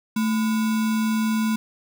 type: tone with sample-and-hold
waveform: sine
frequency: 220 Hz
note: A3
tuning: in tune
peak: -19 dBFS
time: 0.16-1.56 s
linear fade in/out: 5 ms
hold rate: 1225 Hz
effects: none